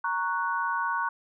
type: chord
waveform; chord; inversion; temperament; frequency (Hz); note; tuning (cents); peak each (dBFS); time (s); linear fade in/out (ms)
sine; F# major; first; equal; 932.3 / 1108.7 / 1480; A#5 / C#6 / F#6; 0 / 0 / 0; -30; 0.04-1.09; 5
effects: none